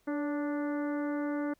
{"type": "harmonic tone with a mistuned harmonic", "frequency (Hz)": 293.2, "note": "D4", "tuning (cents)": -3, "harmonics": [1, 2, 3, 4, 5, 6, 7], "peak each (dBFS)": [-31, -38, -45, -46, -45, -51, -53], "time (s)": [0.07, 1.54], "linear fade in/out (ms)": 10, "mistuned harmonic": 2, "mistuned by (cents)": -34, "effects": ["pink hiss -71 dBFS RMS until 1.59 s"]}